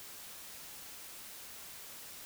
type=silence; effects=white hiss -49 dBFS RMS until 2.25 s